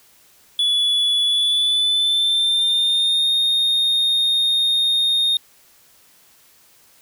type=tone with pitch glide; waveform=triangle; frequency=3421 to 3688 Hz; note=A7 to A#7; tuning=-49 to -19 cents; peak=-14 dBFS; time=0.59-5.37 s; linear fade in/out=2 ms; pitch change=+130 cents; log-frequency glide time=1.26-3.31 s; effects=white hiss -53 dBFS RMS until 7.01 s